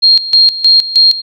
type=tone with tremolo; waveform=sine; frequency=4227 Hz; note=C8; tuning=17 cents sharp; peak=-3 dBFS; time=0.02-1.22 s; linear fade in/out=20 ms; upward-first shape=square; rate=3.2 Hz; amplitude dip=80%; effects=none